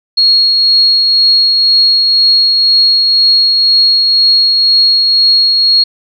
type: tone with tremolo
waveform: sine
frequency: 4300 Hz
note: C8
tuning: 47 cents sharp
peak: -4 dBFS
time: 0.17-5.84 s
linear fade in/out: 10 ms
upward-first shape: triangle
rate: 2 Hz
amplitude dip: 30%
effects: none